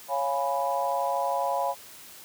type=chord; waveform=sine; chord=C# dominant seventh; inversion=none; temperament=equal; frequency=554.4 / 698.5 / 830.6 / 987.8 Hz; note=C#5 / E#5 / G#5 / B5; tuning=0 / 0 / 0 / 0 cents; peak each=-30 dBFS; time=0.08-1.75 s; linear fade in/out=50 ms; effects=white hiss -47 dBFS RMS until 2.24 s + high-pass 80 Hz 12 dB/octave